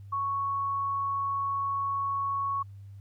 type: tone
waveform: sine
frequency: 1108.7 Hz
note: C#6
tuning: in tune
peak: -27 dBFS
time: 0.12-2.63 s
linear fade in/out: 10 ms
effects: added 99 Hz sine -43 dBFS peak until 3 s + pink hiss -72 dBFS RMS until 3 s